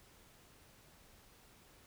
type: silence
effects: pink hiss -63 dBFS RMS until 1.86 s